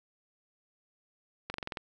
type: slowing click train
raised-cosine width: 0.3 ms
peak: -20 dBFS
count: 7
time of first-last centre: 1.5-1.772 s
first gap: 41 ms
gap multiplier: 1.04
effects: none